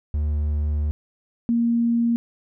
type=tone pair in turn; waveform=triangle / sine; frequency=74.6 / 234 Hz; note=D2 / A#3; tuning=+28 / +7 cents; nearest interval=octave + minor sixth; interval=1979 cents; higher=second; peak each=-18 / -17 dBFS; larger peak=second; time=0.14-0.91 / 1.49-2.16 s; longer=first; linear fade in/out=0 ms; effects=none